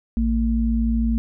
sine tone pair together, 56.65 / 227.8 Hz, A#1 / A#3, -49 / -40 cents, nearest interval 2 octaves, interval 2409 cents, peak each -20 dBFS, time 0.17-1.18 s, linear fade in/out 0 ms, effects none

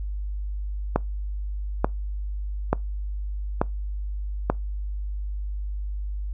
click train, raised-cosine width 1 ms, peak -5 dBFS, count 5, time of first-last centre 0.96-4.5 s, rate 1.13 Hz, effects noise-tail reverb RT60 0.2 s tail -24 dB re dry + added 50 Hz sine -27 dBFS peak until 6.33 s

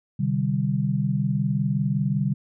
sine chord, C suspended second, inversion none, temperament equal with one note detuned, 130.81 / 150.53 / 196 Hz, C3 / D3 / G3, 0 / +43 / 0 cents, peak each -25 dBFS, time 0.19-2.34 s, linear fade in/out 10 ms, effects none

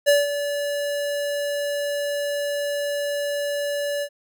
square tone with ADSR envelope, 576 Hz, D5, 34 cents flat, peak -13 dBFS, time 0.06-4.09 s, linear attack 26 ms, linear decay 180 ms, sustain -11 dB, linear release 67 ms, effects none

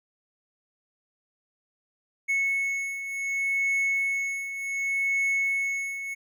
triangle beating tone pair, 2200 / 2200.67 Hz, C#7 / C#7, -14 / -13 cents, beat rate 0.67 Hz, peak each -30 / -24 dBFS, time 2.28-6.15 s, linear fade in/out 20 ms, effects none

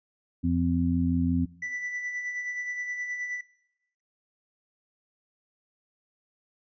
harmonic tone, 85.6 Hz, F2, 34 cents flat, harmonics 1 / 2 / 3, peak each -28 / -29 / -25 dBFS, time 0.43-1.46 s, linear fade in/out 20 ms
triangle tone with tremolo, 1975.5 Hz, B6, in tune, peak -28 dBFS, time 1.62-3.41 s, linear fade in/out 5 ms, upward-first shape sine, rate 9.5 Hz, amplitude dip 50%
effects noise-tail reverb RT60 0.9 s tail -20 dB re dry + resampled to 16000 Hz

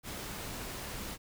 pink noise, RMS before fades -41 dBFS, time 0.03-1.18 s, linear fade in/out 50 ms, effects none

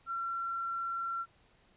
sine tone, 1361 Hz, F6, 45 cents flat, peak -33 dBFS, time 0.06-1.26 s, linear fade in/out 50 ms, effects pink hiss -66 dBFS RMS until 1.76 s + resampled to 8000 Hz

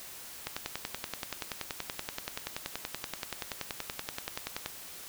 click train, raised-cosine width 0.2 ms, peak -16 dBFS, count 45, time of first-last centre 0.47-4.66 s, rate 10.5 Hz, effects white hiss -46 dBFS RMS until 5.08 s

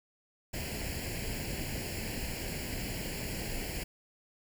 pink noise with comb filter, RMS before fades -37 dBFS, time 0.53-3.84 s, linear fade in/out 10 ms, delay 0.41 ms, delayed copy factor +0.8, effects none

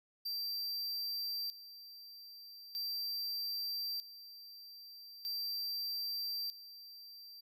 square tone with tremolo, 4699 Hz, D8, in tune, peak -37 dBFS, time 0.25-7.41 s, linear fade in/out 10 ms, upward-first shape square, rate 0.4 Hz, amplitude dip 80%, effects none

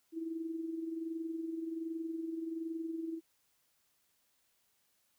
sine tone with amplitude modulation, 326.9 Hz, E4, 14 cents flat, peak -34 dBFS, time 0.12-3.21 s, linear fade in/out 50 ms, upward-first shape sine, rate 21.3 Hz, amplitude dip 55%, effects white hiss -75 dBFS RMS until 5.18 s

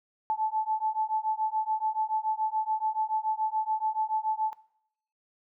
sine beating tone pair, 867 / 874 Hz, A5 / A5, -26 / -12 cents, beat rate 7 Hz, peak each -29 dBFS, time 0.3-4.53 s, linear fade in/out 0 ms, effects noise-tail reverb RT60 0.7 s tail -19 dB re dry

